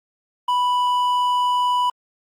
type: tone with hard clipping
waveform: triangle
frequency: 987.8 Hz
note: B5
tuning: in tune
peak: -18 dBFS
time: 0.48-1.9 s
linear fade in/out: 5 ms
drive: 9 dB
effects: Opus 32 kbps